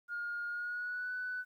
sine tone with pitch glide, 1422 to 1494.4 Hz, F6 to F#6, +31 to +17 cents, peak -35 dBFS, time 0.08-1.45 s, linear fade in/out 50 ms, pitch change +86 cents, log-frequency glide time 0.48-1.13 s, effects tanh soft clip ceiling -31 dBFS + 12-bit

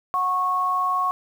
sine tone pair together, 734.2 / 1100 Hz, F#5 / C#6, -14 / -14 cents, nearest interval perfect fifth, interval 700 cents, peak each -28 / -20 dBFS, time 0.14-1.11 s, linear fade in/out 0 ms, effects 8-bit

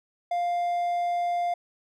triangle tone, 700 Hz, F5, 4 cents sharp, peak -22 dBFS, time 0.31-1.54 s, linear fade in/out 5 ms, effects none

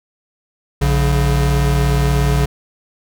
square tone pair together, 59.37 / 141.2 Hz, A#1 / C#3, +32 / +32 cents, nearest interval octave + minor third, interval 1500 cents, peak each -16 dBFS, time 0.81-2.46 s, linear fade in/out 10 ms, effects none

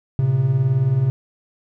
triangle beating tone pair, 114.7 / 133.7 Hz, A#2 / C3, -28 / +38 cents, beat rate 19 Hz, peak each -20 / -14 dBFS, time 0.19-1.1 s, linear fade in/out 0 ms, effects none

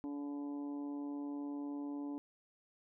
harmonic tone, 143.6 Hz, D3, 39 cents flat, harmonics 2 / 3 / 4 / 5 / 6 / 7, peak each -39 / -54 / -57 / -59 / -56 / -60 dBFS, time 0.04-2.18 s, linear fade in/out 0 ms, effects none

